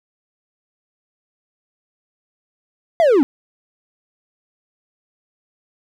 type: linear sweep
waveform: triangle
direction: down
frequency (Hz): 699 to 250.2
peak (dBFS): -8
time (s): 3-3.23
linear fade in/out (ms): 0
effects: none